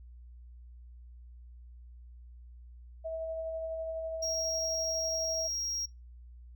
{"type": "tone with tremolo", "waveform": "sine", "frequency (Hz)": 648, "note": "E5", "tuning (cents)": -30, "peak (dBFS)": -33, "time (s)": [3.04, 5.48], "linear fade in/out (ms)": 20, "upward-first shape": "sine", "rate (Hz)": 12, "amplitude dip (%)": 25}
{"type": "tone", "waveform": "triangle", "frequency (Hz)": 5610, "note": "F8", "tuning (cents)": 7, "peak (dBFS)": -31, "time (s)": [4.22, 5.86], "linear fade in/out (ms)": 10}
{"effects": ["noise-tail reverb RT60 0.2 s tail -22 dB re dry", "added 60 Hz sine -48 dBFS peak until 6.55 s"]}